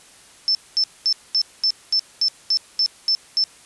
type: tone bursts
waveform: sine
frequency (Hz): 5300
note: E8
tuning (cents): +9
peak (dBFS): -15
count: 11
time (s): 0.48-3.439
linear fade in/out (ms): 0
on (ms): 69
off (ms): 220
effects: white hiss -48 dBFS RMS until 3.65 s + resampled to 24000 Hz